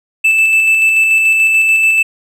triangle tone with tremolo, 2637 Hz, E7, in tune, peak -5 dBFS, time 0.24-2.03 s, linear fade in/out 10 ms, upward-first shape square, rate 6.9 Hz, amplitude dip 25%, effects none

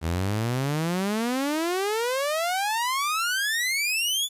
sawtooth exponential sweep, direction up, 78.3 to 3520 Hz, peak -20 dBFS, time 0.01-4.29 s, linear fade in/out 50 ms, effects resampled to 32000 Hz + 9-bit

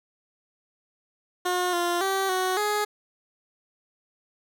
15% pulse tone with pitch steps, 360.2 / 348.1 / 386.8 / 371.3 / 418.3 Hz, F#4 / F4 / G4 / F#4 / G#4, -46 / -6 / -23 / +6 / +12 cents, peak -17 dBFS, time 1.45-2.85 s, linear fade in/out 10 ms, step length 280 ms, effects none

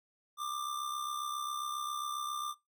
square tone with amplitude modulation, 1189 Hz, D6, 21 cents sharp, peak -33 dBFS, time 0.37-2.55 s, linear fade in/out 50 ms, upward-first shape sine, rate 67.4 Hz, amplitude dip 55%, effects noise-tail reverb RT60 0.2 s tail -22 dB re dry

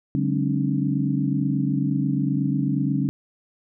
sine tone cluster, 143.7 / 189.6 / 211.7 / 270.2 / 298.4 Hz, D3 / F#3 / G#3 / C#4 / D4, -37 / +43 / +33 / -44 / +28 cents, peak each -24 / -27 / -30 / -25 / -29 dBFS, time 0.15-3.09 s, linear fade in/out 0 ms, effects none

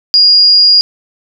sine tone, 4853 Hz, D#8, 44 cents flat, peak -3 dBFS, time 0.14-0.81 s, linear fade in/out 0 ms, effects none

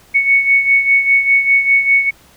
sine beating tone pair, 2217 / 2222 Hz, C#7 / C#7, 0 / +4 cents, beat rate 5 Hz, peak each -10 / -16 dBFS, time 0.14-2.11 s, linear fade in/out 20 ms, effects pink hiss -47 dBFS RMS until 2.36 s

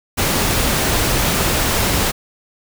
pink noise, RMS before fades -17 dBFS, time 0.17-2.12 s, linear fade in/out 20 ms, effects none

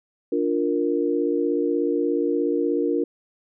sine chord, Bb major, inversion first, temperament equal with one note detuned, 293.7 / 350.4 / 466.2 Hz, D4 / F4 / Bb4, 0 / +6 / 0 cents, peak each -24 dBFS, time 0.32-3.04 s, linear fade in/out 5 ms, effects none

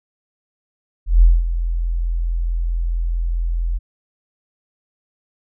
sine tone with ADSR envelope, 42.3 Hz, E1, 45 cents sharp, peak -5 dBFS, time 1.06-3.79 s, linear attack 160 ms, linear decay 210 ms, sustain -12 dB, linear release 24 ms, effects none

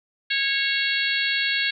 harmonic tone with a mistuned harmonic, 549 Hz, C#5, 17 cents flat, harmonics 3 / 4 / 5 / 6 / 7 / 8, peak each -26 / -27 / -28 / -29 / -29 / -30 dBFS, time 0.3-1.71 s, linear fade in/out 10 ms, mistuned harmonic 6, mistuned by +18 cents, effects none

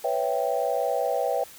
sine chord, C# half-diminished seventh, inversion third, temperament equal, 493.9 / 554.4 / 659.3 / 784 Hz, B4 / C#5 / E5 / G5, 0 / 0 / 0 / 0 cents, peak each -28 dBFS, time 0.04-1.44 s, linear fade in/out 5 ms, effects tanh soft clip ceiling -12 dBFS + white hiss -47 dBFS RMS until 1.58 s

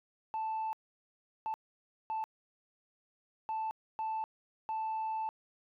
sine tone bursts at uneven times, 880 Hz, A5, in tune, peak -31 dBFS, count 6, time 0.34-0.73 / 1.46-1.54 / 2.1-2.24 / 3.49-3.71 / 3.99-4.24 / 4.69-5.29 s, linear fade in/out 0 ms, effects tanh soft clip ceiling -31 dBFS

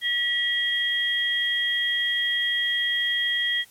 sine tone pair together, 1935 / 3254 Hz, B6 / G#7, -36 / -36 cents, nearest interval major sixth, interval 900 cents, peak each -24 dBFS, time 0.01-3.65 s, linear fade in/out 50 ms, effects white hiss -54 dBFS RMS until 3.7 s + MP3 64 kbps

